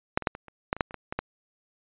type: clicks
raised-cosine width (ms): 0.5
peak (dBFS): -6 / -21 / -7 / -23 / -30 / -9 / -23 / -6 / -28 / -21 / -17 / -12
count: 12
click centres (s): 0.175 / 0.223 / 0.272 / 0.351 / 0.483 / 0.729 / 0.766 / 0.808 / 0.909 / 0.943 / 1.125 / 1.19
effects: resampled to 8000 Hz